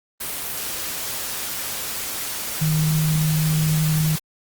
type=tone in noise; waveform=sine; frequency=155.9 Hz; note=D#3; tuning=4 cents sharp; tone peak=-17 dBFS; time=2.61-4.16 s; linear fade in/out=10 ms; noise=white; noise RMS=-28 dBFS; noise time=0.2-4.19 s; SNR=+8 dB; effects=Opus 32 kbps